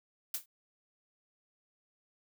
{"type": "noise with exponential decay", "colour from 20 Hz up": "blue", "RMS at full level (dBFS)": -30, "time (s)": [0.34, 0.46], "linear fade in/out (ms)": 5, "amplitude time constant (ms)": 25, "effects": []}